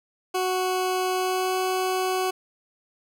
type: tone with pitch glide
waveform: 20% pulse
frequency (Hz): 370 to 372.4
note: F#4 to F#4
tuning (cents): 0 to +11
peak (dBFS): -18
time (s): 0.34-2.31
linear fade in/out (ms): 10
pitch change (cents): +11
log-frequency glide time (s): 1.14-1.56
effects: none